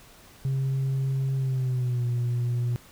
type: tone with pitch glide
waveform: sine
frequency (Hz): 134.3 to 121.04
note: C3 to B2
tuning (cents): +46 to -34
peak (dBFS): -21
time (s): 0.45-2.76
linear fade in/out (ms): 0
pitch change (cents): -180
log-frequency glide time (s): 1.36-2.05
effects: tanh soft clip ceiling -22 dBFS + pink hiss -52 dBFS RMS until 2.91 s